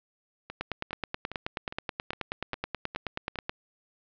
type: two click trains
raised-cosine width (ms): 0.3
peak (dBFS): -21 / -14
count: 8 / 28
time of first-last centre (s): 0.5-3.357 / 0.61-3.495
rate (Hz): 2.45 / 9.36
effects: low-pass 4000 Hz 12 dB/octave